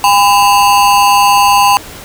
square ring-modulated tone, 910 Hz, A#5, 42 cents flat, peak -3 dBFS, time 0.04-1.77 s, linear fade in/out 0 ms, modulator 99.9 Hz, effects pink hiss -30 dBFS RMS until 2.04 s

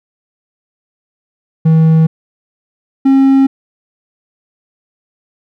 triangle tone pair in turn, 160.4 / 269.8 Hz, E3 / C#4, -47 / -47 cents, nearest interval major sixth, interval 900 cents, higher second, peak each -3 dBFS, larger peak neither, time 1.65-2.07 / 3.05-3.47 s, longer neither, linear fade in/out 10 ms, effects none

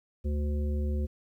harmonic tone, 73.42 Hz, D2, in tune, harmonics 1 / 3 / 5 / 7, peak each -27 / -37 / -41 / -44 dBFS, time 0.24-1.07 s, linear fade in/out 20 ms, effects 11-bit

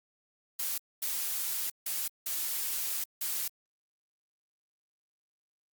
blue noise bursts at uneven times, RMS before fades -33 dBFS, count 5, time 0.59-0.78 / 1.02-1.7 / 1.86-2.08 / 2.26-3.04 / 3.21-3.48 s, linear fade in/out 5 ms, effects Opus 48 kbps

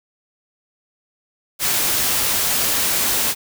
white noise, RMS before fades -19 dBFS, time 1.59-3.35 s, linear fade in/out 50 ms, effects none

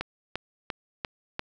click train, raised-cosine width 0.3 ms, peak -14 dBFS, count 5, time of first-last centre 0.01-1.394 s, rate 2.89 Hz, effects none

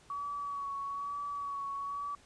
sine tone with vibrato, 1131 Hz, C#6, 34 cents sharp, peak -35 dBFS, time 0.1-2.15 s, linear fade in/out 2 ms, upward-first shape sine, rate 1.1 Hz, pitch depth 27 cents each way, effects pink hiss -61 dBFS RMS until 2.25 s + resampled to 22050 Hz

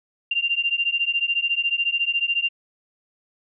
sine beating tone pair, 2776 / 2790 Hz, F7 / F7, -11 / -2 cents, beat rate 14 Hz, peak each -23 dBFS, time 0.31-2.49 s, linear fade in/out 5 ms, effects none

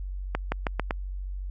accelerating click train, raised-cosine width 0.5 ms, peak -11 dBFS, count 5, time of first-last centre 0.35-0.909 s, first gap 170 ms, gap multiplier 0.87, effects added 47 Hz sine -31 dBFS peak until 1.5 s

